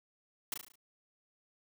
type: noise with echo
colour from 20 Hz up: white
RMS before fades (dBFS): -36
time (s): 0.52-0.54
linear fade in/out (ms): 2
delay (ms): 36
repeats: 6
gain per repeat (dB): -5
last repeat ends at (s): 0.756
effects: none